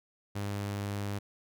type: tone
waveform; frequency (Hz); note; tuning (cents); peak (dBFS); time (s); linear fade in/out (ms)
sawtooth; 101.2; G#2; -44; -29; 0.35-1.19; 10
effects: none